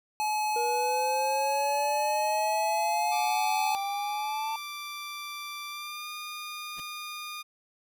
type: tone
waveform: square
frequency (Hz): 852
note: G#5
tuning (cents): +44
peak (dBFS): -27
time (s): 0.2-3.75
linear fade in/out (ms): 0
type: exponential sweep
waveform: triangle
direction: up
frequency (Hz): 473.7 to 893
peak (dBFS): -28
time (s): 0.56-4.56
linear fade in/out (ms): 2
type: tone with pitch glide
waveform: 15% pulse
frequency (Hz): 1174.7 to 1216.1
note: D6 to D#6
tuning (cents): 0 to -40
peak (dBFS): -30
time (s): 3.11-7.43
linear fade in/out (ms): 20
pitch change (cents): +60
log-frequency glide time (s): 5.69-6.09
type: noise with exponential growth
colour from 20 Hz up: pink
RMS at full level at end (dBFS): -41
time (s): 6.73-6.8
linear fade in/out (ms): 1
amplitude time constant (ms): 15
effects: none